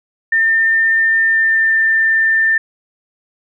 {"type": "tone with pitch glide", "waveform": "sine", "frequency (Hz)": [1804, 1790.5], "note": ["A6", "A6"], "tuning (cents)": [43, 30], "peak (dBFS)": -10, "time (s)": [0.32, 2.58], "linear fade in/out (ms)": 5, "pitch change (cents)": -13, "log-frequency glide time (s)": [1.01, 1.79], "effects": []}